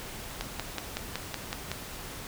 click train, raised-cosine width 0.2 ms, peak -14 dBFS, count 8, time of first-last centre 0.41-1.716 s, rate 5.36 Hz, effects pink hiss -41 dBFS RMS until 2.27 s

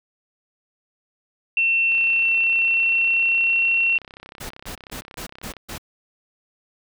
sine tone with pitch glide, 2700 to 2722 Hz, E7 to F7, +41 to -45 cents, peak -16 dBFS, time 1.57-3.98 s, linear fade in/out 2 ms, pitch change +14 cents, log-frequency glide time 2.17-3.59 s
click train, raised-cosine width 0.3 ms, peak -24 dBFS, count 121, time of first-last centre 1.92-5.567 s, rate 32.9 Hz
pink noise bursts, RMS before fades -33 dBFS, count 6, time 4.4-5.782 s, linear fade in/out 10 ms, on 97 ms, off 160 ms
effects none

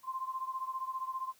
sine beating tone pair, 1042 / 1057 Hz, C6 / C6, -7 / +17 cents, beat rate 15 Hz, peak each -37 / -40 dBFS, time 0.03-1.34 s, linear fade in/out 50 ms, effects white hiss -65 dBFS RMS until 1.39 s

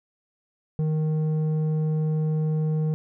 square tone with low-pass filter, 155.56 Hz, D#3, in tune, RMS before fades -24 dBFS, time 0.79-2.94 s, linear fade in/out 0 ms, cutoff 370 Hz, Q 1, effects none

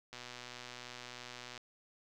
click train, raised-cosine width 0.2 ms, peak -29 dBFS, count 179, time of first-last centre 0.13-1.577 s, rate 123 Hz, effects none

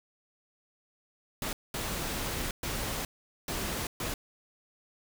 pink noise bursts at uneven times, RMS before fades -34 dBFS, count 5, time 1.42-1.53 / 1.74-2.51 / 2.63-3.05 / 3.48-3.87 / 4-4.14 s, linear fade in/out 2 ms, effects none

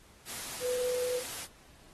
sine tone in noise, 497.8 Hz, B4, 14 cents sharp, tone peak -30 dBFS, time 0.6-1.23 s, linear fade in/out 50 ms, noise white, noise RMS -40 dBFS, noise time 0.25-1.48 s, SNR +7 dB, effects pink hiss -59 dBFS RMS until 1.93 s + AAC 32 kbps

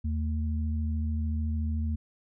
sine tone pair together, 79.3 / 224.3 Hz, D#2 / A3, +33 / +34 cents, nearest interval octave + tritone, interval 1801 cents, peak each -27 / -35 dBFS, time 0.04-1.96 s, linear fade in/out 10 ms, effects none

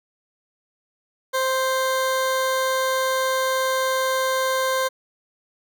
20% pulse tone, 523.3 Hz, C5, in tune, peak -15 dBFS, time 1.33-4.89 s, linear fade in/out 20 ms, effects none

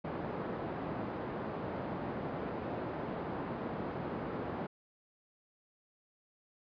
pink band-pass noise, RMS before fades -39 dBFS, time 0.04-4.67 s, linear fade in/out 10 ms, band 150 to 1000 Hz, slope 12 dB/octave, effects resampled to 11025 Hz

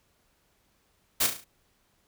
white noise with echo, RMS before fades -24 dBFS, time 1.2-1.27 s, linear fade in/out 10 ms, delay 35 ms, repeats 5, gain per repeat -6 dB, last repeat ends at 1.445 s, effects pink hiss -69 dBFS RMS until 2.07 s

